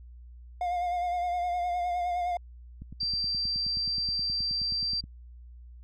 triangle tone with vibrato, 709 Hz, F5, 26 cents sharp, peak -25 dBFS, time 0.61-2.37 s, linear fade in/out 2 ms, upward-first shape sine, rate 9.7 Hz, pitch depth 34 cents each way
click train, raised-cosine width 5 ms, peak -30 dBFS, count 22, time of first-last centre 2.82-5.04 s, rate 9.46 Hz
sine tone, 4699 Hz, D8, in tune, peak -27 dBFS, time 3-5.01 s, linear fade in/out 10 ms
effects added 60 Hz sine -45 dBFS peak until 5.83 s

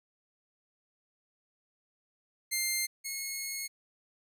10% pulse tone pair in turn, 2100 / 2174 Hz, C7 / C#7, +6 / -34 cents, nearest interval minor second, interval 60 cents, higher second, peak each -20 / -26 dBFS, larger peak first, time 2.51-2.87 / 3.04-3.68 s, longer second, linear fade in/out 20 ms, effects none

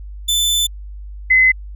sawtooth / sine tone pair in turn, 3520 / 2039 Hz, A7 / C7, 0 / -45 cents, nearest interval major sixth, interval 945 cents, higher first, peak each -11 / -8 dBFS, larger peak second, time 0.28-0.67 / 1.3-1.52 s, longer first, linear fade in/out 10 ms, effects added 50 Hz sine -29 dBFS peak until 1.75 s

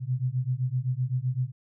sine beating tone pair, 123.47 / 131.27 Hz, B2 / C3, 0 / +6 cents, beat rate 7.8 Hz, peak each -28 dBFS, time 0-1.52 s, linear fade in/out 50 ms, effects none

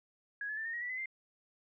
sine tone with pitch steps, 1661.2 / 1716.8 / 1774.3 / 1833.7 / 1895 / 1958.5 / 2024 / 2092 Hz, G#6 / A6 / A6 / A#6 / A#6 / B6 / B6 / C7, 0 / -43 / +14 / -29 / +28 / -15 / +42 / -1 cents, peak -36 dBFS, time 0.41-1.058 s, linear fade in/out 2 ms, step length 81 ms, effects none

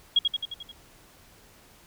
sine tone with echo, 3298 Hz, G#7, 13 cents flat, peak -16 dBFS, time 0.16-0.19 s, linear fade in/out 5 ms, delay 88 ms, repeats 6, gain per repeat -4 dB, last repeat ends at 0.718 s, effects pink hiss -55 dBFS RMS until 1.86 s

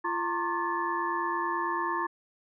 sine tone cluster, 344.2 / 915 / 1072 / 1161 / 1740 Hz, F4 / A#5 / C6 / D6 / A6, -25 / -32 / +42 / -20 / -20 cents, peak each -35 / -33 / -31 / -39 / -35 dBFS, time 0.04-2.07 s, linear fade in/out 10 ms, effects none

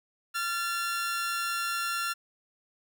sawtooth tone pair together, 1374.6 / 1746 Hz, F6 / A6, -28 / -14 cents, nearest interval major third, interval 414 cents, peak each -26 / -33 dBFS, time 0.34-2.14 s, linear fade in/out 20 ms, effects none

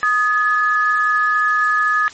sine tone pair together, 1244.5 / 1708.9 Hz, D#6 / G#6, 0 / +49 cents, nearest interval perfect fourth, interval 549 cents, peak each -16 dBFS, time 0.03-2.08 s, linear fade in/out 0 ms, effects white hiss -39 dBFS RMS until 2.13 s + MP3 32 kbps

